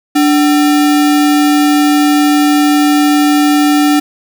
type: tone with sample-and-hold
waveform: sine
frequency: 293.7 Hz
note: D4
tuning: in tune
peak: -6 dBFS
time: 0.15-4 s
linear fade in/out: 10 ms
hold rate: 1050 Hz
effects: none